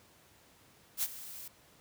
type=noise with ADSR envelope; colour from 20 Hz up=blue; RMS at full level=-30 dBFS; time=0.97-1.48 s; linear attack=58 ms; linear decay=42 ms; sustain=-16 dB; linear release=4 ms; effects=pink hiss -62 dBFS RMS until 1.8 s + high-pass 80 Hz 12 dB/octave